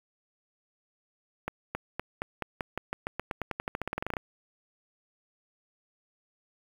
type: accelerating click train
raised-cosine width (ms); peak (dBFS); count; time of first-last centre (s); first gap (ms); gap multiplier
0.5; -16; 25; 1.48-4.168; 270; 0.91
effects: 7-bit